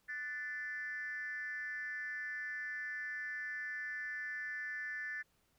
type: tone with frequency modulation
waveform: sine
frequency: 1760 Hz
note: A6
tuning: in tune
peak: -38 dBFS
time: 0.08-5.23 s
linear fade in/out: 20 ms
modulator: 276 Hz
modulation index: 0.67
effects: tanh soft clip ceiling -34 dBFS + pink hiss -75 dBFS RMS until 5.58 s